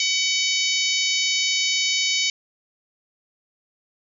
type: harmonic tone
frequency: 754 Hz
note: F#5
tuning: 32 cents sharp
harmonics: 3 / 4 / 5 / 6 / 7 / 8 / 9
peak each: -25 / -26 / -27 / -28 / -28 / -29 / -30 dBFS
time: 0-2.3 s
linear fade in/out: 2 ms
effects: none